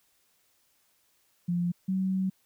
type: tone pair in turn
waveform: sine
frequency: 174.61 / 189.02 Hz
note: F3 / F#3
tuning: 0 / +37 cents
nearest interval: minor second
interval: 137 cents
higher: second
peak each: -25 dBFS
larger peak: neither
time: 1.48-1.72 / 1.88-2.3 s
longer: second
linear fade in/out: 10 ms
effects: white hiss -69 dBFS RMS until 2.45 s